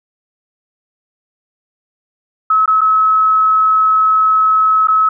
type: tone with dropouts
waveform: sine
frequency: 1289 Hz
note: E6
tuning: 39 cents flat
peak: -8 dBFS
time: 2.5-5.09 s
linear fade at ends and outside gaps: 5 ms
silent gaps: 2.659-2.677 / 2.809-2.814 / 4.873-4.883 s
effects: none